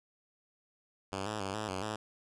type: tone with pitch steps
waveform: 5% pulse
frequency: 96.8 / 107 / 97.1 / 107.6 / 94 / 107.5 Hz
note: G2 / A2 / G2 / A2 / F#2 / A2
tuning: -21 / -48 / -16 / -38 / +28 / -40 cents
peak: -24 dBFS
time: 1.12-1.96 s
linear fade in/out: 5 ms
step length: 140 ms
effects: resampled to 22050 Hz